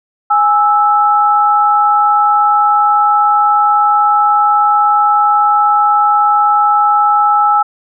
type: tone pair together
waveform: sine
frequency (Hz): 830.6 / 1314.3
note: G#5 / E6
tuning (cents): 0 / -6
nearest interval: minor sixth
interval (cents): 794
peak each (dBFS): -10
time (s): 0.3-7.63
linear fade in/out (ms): 10
effects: none